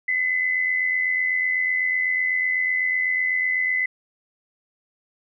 sine tone pair together, 2015 / 2103 Hz, B6 / C7, +34 / +8 cents, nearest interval minor second, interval 74 cents, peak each -20 / -29 dBFS, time 0.08-3.86 s, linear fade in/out 5 ms, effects none

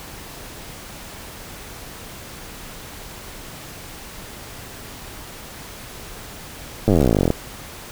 slowing click train, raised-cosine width 2 ms, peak -3 dBFS, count 28, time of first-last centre 6.88-7.304 s, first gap 9 ms, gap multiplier 1.04, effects pink hiss -37 dBFS RMS until 7.91 s

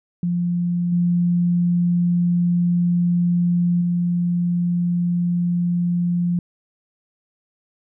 sine tone with level steps, 174.61 Hz, F3, in tune, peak -18 / -15 / -17 dBFS, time 0.23-6.39 s, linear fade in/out 2 ms, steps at 0.92 / 3.81 s, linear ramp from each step 5 ms, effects none

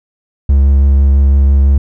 triangle tone with vibrato, 69 Hz, C#2, 7 cents flat, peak -3 dBFS, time 0.49-1.78 s, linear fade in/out 5 ms, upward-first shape sine, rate 6 Hz, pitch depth 14 cents each way, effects none

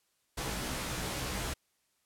pink noise with comb filter, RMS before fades -36 dBFS, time 0.37-1.54 s, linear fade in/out 10 ms, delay 16 ms, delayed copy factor +0.8, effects white hiss -75 dBFS RMS until 2.05 s + low-pass 12000 Hz 12 dB/octave

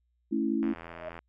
sine chord, A major, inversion none, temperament equal, 220 / 277.2 / 329.6 Hz, A3 / C#4 / E4, 0 / 0 / 0 cents, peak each -30 dBFS, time 0.31-0.74 s, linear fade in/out 20 ms
click train, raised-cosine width 0.5 ms, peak -27 dBFS, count 48, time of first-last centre 0.63-1.19 s, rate 83.9 Hz
sine tone with exponential growth, 624 Hz, D#5, 5 cents sharp, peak -33 dBFS, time 0.85-1.09 s, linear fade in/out 5 ms, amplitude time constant 52 ms
effects added 60 Hz sine -70 dBFS peak until 1.28 s

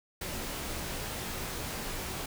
pink noise with comb filter, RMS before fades -37 dBFS, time 0.21-2.26 s, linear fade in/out 5 ms, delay 20 ms, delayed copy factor -0.6, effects none

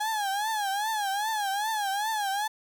35% pulse tone with vibrato, 830.6 Hz, G#5, in tune, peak -25 dBFS, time 0-2.48 s, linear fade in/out 10 ms, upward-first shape triangle, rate 2.5 Hz, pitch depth 140 cents each way, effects none

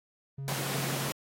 triangle tone with tremolo, 137.1 Hz, C#3, 19 cents flat, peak -32 dBFS, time 0.38-1.09 s, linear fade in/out 5 ms, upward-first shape triangle, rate 2.8 Hz, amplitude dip 30%
pink high-pass noise, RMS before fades -35 dBFS, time 0.48-1.12 s, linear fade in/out 0 ms, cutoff 130 Hz, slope 48 dB/octave
effects AAC 48 kbps

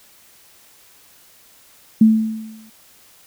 sine tone with exponential decay, 220 Hz, A3, in tune, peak -5 dBFS, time 2.01-2.7 s, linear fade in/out 5 ms, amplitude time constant 150 ms, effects white hiss -50 dBFS RMS until 3.26 s

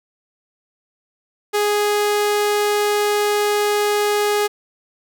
sawtooth tone, 415 Hz, G#4, 1 cent flat, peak -12 dBFS, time 1.53-4.48 s, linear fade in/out 20 ms, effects none

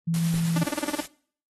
sine tone, 166.3 Hz, E3, 16 cents sharp, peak -22 dBFS, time 0.07-0.64 s, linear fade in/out 10 ms
white noise with tremolo, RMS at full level -36 dBFS, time 0.14-1.06 s, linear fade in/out 0 ms, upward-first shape square, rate 9.7 Hz, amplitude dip 25%
brown noise with exponential decay, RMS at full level -31 dBFS, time 0.34-0.46 s, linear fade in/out 0 ms, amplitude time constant 25 ms
sawtooth tone bursts, 293.6 Hz, D4, in tune, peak -20 dBFS, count 9, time 0.56-1.006 s, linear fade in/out 5 ms, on 22 ms, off 31 ms
effects noise-tail reverb RT60 0.5 s tail -21 dB re dry + AAC 32 kbps

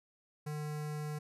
square tone with notch filter, 150.5 Hz, D3, 43 cents sharp, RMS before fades -39 dBFS, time 0.46-1.19 s, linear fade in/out 10 ms, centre 3300 Hz, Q 1.8, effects resampled to 32000 Hz

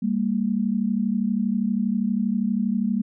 sine tone pair together, 198.41 / 230.9 Hz, G3 / A#3, +21 / -16 cents, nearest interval minor third, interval 263 cents, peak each -23 dBFS, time 0.02-3.02 s, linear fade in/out 10 ms, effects none

